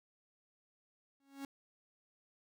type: tone with exponential growth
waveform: 45% pulse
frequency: 275.5 Hz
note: C#4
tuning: 11 cents flat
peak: -39 dBFS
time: 1.2-1.45 s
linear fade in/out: 2 ms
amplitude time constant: 54 ms
effects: none